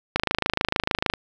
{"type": "click train", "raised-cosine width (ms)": 0.3, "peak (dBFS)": -4, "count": 27, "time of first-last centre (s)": [0.16, 1.137], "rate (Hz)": 26.6, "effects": []}